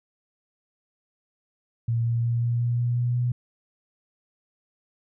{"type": "tone with pitch steps", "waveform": "sine", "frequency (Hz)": [116.2, 117.08, 117.96, 118.85, 119.74, 120.65, 121.56, 122.47], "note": ["A#2", "A#2", "A#2", "A#2", "A#2", "B2", "B2", "B2"], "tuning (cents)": [-5, 8, 21, 34, 47, -40, -27, -14], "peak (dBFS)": -21, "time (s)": [1.88, 3.32], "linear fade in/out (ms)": 5, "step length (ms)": 180, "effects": []}